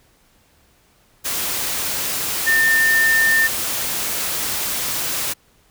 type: tone in noise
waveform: sine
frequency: 1800 Hz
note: A6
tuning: 39 cents sharp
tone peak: -13 dBFS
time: 2.46-3.48 s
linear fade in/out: 20 ms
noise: white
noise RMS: -23 dBFS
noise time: 1.24-5.34 s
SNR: +7 dB
effects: pink hiss -57 dBFS RMS until 5.7 s